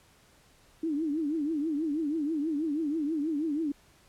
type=tone with vibrato; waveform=sine; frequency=305.8 Hz; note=D#4; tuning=30 cents flat; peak=-27 dBFS; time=0.83-3.72 s; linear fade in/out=5 ms; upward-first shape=triangle; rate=6.2 Hz; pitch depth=170 cents each way; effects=pink hiss -61 dBFS RMS until 4.08 s + low-pass 12000 Hz 12 dB/octave